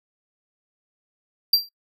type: tone with exponential decay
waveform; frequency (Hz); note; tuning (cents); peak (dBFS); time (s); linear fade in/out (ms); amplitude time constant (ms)
square; 4720; D8; +8; -11; 1.53-1.69; 5; 34
effects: noise-tail reverb RT60 0.1 s tail -22 dB re dry